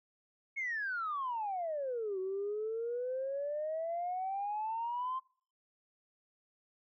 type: exponential two-way sweep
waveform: sine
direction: down then up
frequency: 2217 to 371.5 to 1055 Hz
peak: -33 dBFS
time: 0.56-5.2 s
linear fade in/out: 20 ms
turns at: 2.19 s
effects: noise-tail reverb RT60 0.5 s tail -26 dB re dry + tanh soft clip ceiling -29 dBFS